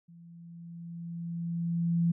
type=tone with level ramp; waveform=sine; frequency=169.4 Hz; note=E3; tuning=48 cents sharp; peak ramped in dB=-50 to -22 dBFS; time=0.08-2.12 s; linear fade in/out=10 ms; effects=none